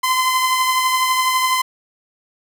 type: beating tone pair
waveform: sawtooth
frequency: 1027 / 1039 Hz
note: C6 / C6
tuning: -33 / -12 cents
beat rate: 12 Hz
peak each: -12 / -20 dBFS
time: 0.03-1.62 s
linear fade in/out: 10 ms
effects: none